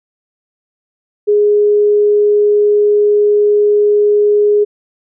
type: tone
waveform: sine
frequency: 415.3 Hz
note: G#4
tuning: in tune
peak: -7 dBFS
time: 1.27-4.65 s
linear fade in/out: 20 ms
effects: none